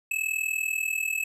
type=tone with amplitude modulation; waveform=square; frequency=2600 Hz; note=E7; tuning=24 cents flat; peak=-23 dBFS; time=0.11-1.24 s; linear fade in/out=5 ms; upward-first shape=sine; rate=40.3 Hz; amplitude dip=85%; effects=resampled to 32000 Hz